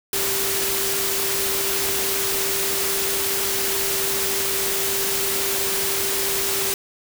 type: tone in noise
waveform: sine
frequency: 392 Hz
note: G4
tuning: in tune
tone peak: -29 dBFS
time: 0.13-6.74 s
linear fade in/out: 2 ms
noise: white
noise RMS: -23 dBFS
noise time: 0.13-6.74 s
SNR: -9 dB
effects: none